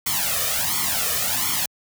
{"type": "noise with flanger", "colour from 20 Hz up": "white", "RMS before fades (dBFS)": -23, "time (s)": [0.06, 1.66], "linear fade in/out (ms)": 5, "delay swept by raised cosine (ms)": [0.91, 1.68], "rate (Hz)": 1.4, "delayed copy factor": 0.9, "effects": ["high-pass 60 Hz 12 dB/octave"]}